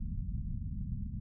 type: low-pass noise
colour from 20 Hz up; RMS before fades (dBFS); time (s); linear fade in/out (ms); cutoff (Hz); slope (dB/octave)
pink; -37; 0-1.2; 10; 210; 48
effects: none